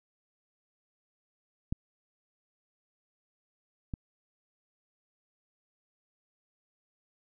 clicks, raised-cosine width 5 ms, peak -18 / -22 dBFS, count 2, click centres 1.725 / 3.938 s, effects none

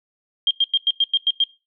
sine tone bursts, 3205 Hz, G7, 38 cents sharp, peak -13 dBFS, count 8, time 0.47-1.439 s, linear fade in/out 2 ms, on 38 ms, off 95 ms, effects noise-tail reverb RT60 0.3 s tail -22 dB re dry

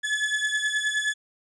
35% pulse beating tone pair, 1711 / 1720.5 Hz, A6 / A6, -49 / -39 cents, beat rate 9.5 Hz, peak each -24 / -26 dBFS, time 0.03-1.14 s, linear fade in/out 20 ms, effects resampled to 22050 Hz

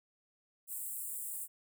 pink high-pass noise, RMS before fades -41 dBFS, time 0.67-1.48 s, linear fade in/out 50 ms, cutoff 7700 Hz, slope 96 dB/octave, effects none

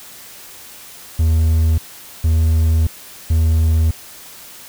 triangle tone bursts at uneven times, 80.4 Hz, E2, 43 cents flat, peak -9 dBFS, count 3, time 1.19-1.78 / 2.24-2.87 / 3.3-3.91 s, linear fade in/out 5 ms, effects white hiss -38 dBFS RMS until 4.68 s

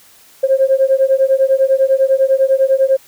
sine beating tone pair, 529 / 539 Hz, C5 / C#5, +19 / -49 cents, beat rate 10 Hz, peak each -12 dBFS, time 0.43-2.97 s, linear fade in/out 10 ms, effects tanh soft clip ceiling -2 dBFS + white hiss -46 dBFS RMS until 3.07 s

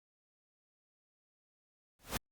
pink noise with exponential growth, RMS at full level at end -31 dBFS, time 1.99-2.17 s, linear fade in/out 2 ms, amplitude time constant 37 ms, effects Opus 48 kbps

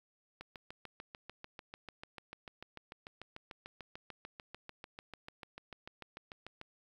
click train, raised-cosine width 0.3 ms, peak -30 dBFS, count 43, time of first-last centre 0.41-6.614 s, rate 6.77 Hz, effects 10-bit

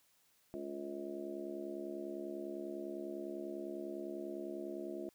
harmonic tone with a mistuned harmonic, 70 Hz, C#2, 18 cents sharp, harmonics 3 / 4 / 5 / 6 / 7 / 8 / 9, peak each -50 / -48 / -43 / -57 / -54 / -57 / -48 dBFS, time 0.54-5.09 s, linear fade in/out 0 ms, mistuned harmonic 9, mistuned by +20 cents, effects white hiss -72 dBFS RMS until 5.14 s

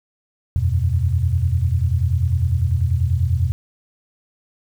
sine chord, E suspended second, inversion none, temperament equal, 82.41 / 92.5 / 123.47 Hz, E2 / F#2 / B2, 0 / 0 / 0 cents, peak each -19 / -20 / -21 dBFS, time 0.56-3.52 s, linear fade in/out 0 ms, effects 8-bit

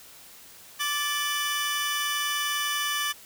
sawtooth tone cluster, 1170 / 1745 / 2981 Hz, D6 / A6 / F#7, -7 / -15 / +12 cents, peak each -27 dBFS, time 0.79-3.13 s, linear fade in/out 20 ms, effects white hiss -49 dBFS RMS until 3.25 s

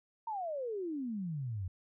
sine exponential sweep, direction down, 932.3 to 87.31 Hz, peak -35 dBFS, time 0.27-1.68 s, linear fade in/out 5 ms, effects none

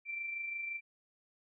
sine tone with amplitude modulation, 2349 Hz, D7, in tune, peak -35 dBFS, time 0.05-0.81 s, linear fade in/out 50 ms, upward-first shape sine, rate 25.8 Hz, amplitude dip 40%, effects none

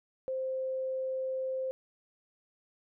sine tone, 523 Hz, C5, 1 cent flat, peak -31 dBFS, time 0.28-1.71 s, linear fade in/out 0 ms, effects none

